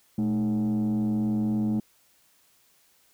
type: tone with frequency modulation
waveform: sine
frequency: 215.1 Hz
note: A3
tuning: 39 cents flat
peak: -20 dBFS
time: 0.18-1.8 s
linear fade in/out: 5 ms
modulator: 96.5 Hz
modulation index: 0.64
effects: tanh soft clip ceiling -22 dBFS + white hiss -63 dBFS RMS until 3.13 s